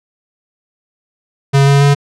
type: tone with pitch steps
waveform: square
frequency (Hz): 138.59 / 140.28 / 141.99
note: C#3 / C#3 / C#3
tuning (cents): 0 / +21 / +42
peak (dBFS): -7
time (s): 1.53-1.95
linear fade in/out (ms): 20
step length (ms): 140
effects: low-pass 8000 Hz 12 dB/octave